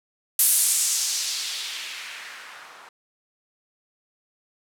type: noise with low-pass filter sweep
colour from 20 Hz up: violet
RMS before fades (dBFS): -26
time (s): 0.39-2.89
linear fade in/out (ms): 2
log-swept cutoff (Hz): 12000 to 1000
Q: 1.5
effects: none